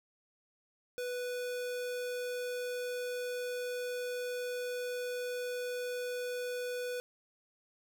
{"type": "tone", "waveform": "square", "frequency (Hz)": 493.9, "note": "B4", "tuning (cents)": 0, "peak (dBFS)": -36, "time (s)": [0.98, 7], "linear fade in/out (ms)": 0, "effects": []}